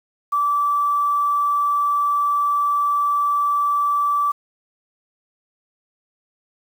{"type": "tone with quantisation", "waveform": "sine", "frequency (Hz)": 1160, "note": "D6", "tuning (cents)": -22, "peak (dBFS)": -16, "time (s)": [0.32, 4.32], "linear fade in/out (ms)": 10, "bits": 7, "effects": []}